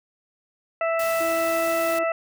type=harmonic tone; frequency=660 Hz; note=E5; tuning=2 cents sharp; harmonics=1 / 2 / 3 / 4; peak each=-22 / -28 / -32 / -34 dBFS; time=0.81-2.12 s; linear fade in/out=2 ms
type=noise; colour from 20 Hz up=white; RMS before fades=-35 dBFS; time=0.99-1.99 s; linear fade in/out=5 ms
type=tone with pitch glide; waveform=triangle; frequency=329.6 to 334.4 Hz; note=E4 to E4; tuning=0 to +25 cents; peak=-29 dBFS; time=1.2-2.04 s; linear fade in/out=10 ms; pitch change=+25 cents; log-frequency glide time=1.34-1.86 s
effects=none